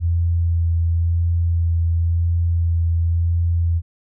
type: tone with vibrato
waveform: sine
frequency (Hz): 84.3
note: E2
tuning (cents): +39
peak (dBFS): -15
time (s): 0-3.82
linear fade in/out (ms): 50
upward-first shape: sine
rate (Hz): 0.95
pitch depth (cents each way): 14
effects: none